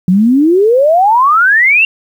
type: exponential sweep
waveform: sine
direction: up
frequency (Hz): 174.61 to 2794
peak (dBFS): -5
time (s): 0.08-1.85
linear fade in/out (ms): 2
effects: 7-bit